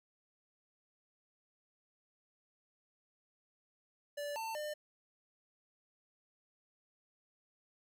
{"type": "tone with pitch steps", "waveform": "square", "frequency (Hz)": [581, 895, 601], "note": ["D5", "A5", "D5"], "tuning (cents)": [-19, 29, 40], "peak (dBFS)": -39, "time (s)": [4.17, 4.74], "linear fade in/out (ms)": 10, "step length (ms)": 190, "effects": []}